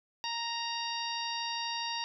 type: harmonic tone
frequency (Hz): 932.3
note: A#5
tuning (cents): 0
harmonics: 1 / 2 / 3 / 4 / 5 / 6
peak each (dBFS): -37 / -43 / -40 / -41 / -40 / -43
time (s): 0.24-2.04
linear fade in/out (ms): 0
effects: none